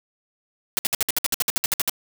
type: noise bursts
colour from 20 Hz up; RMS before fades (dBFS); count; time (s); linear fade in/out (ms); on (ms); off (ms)
white; -21; 15; 0.77-1.896; 0; 20; 59
effects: none